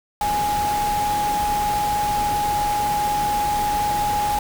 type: tone in noise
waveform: sine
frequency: 830.6 Hz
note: G#5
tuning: in tune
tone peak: -19 dBFS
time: 0.21-4.39 s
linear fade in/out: 2 ms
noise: pink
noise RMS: -29 dBFS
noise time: 0.21-4.39 s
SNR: +7 dB
effects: none